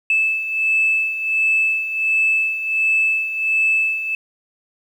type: beating tone pair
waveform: sine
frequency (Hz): 2621 / 2622.4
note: E7 / E7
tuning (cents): -11 / -10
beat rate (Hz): 1.4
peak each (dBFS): -22 / -16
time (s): 0.1-4.15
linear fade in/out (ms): 2
effects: tanh soft clip ceiling -8 dBFS + 8-bit